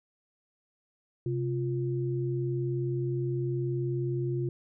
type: tone pair together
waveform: sine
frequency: 130.81 / 350 Hz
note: C3 / F4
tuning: 0 / +4 cents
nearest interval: octave + perfect fourth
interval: 1704 cents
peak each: -29 / -32 dBFS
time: 1.26-4.49 s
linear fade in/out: 2 ms
effects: none